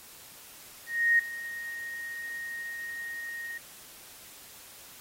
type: tone with ADSR envelope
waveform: sine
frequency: 1864.7 Hz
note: A#6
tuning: in tune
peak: -18 dBFS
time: 0.86-3.58 s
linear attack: 330 ms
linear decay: 6 ms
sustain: -17 dB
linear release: 6 ms
effects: white hiss -50 dBFS RMS until 5 s + AAC 48 kbps